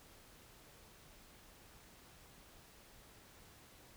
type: silence
effects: pink hiss -61 dBFS RMS until 3.96 s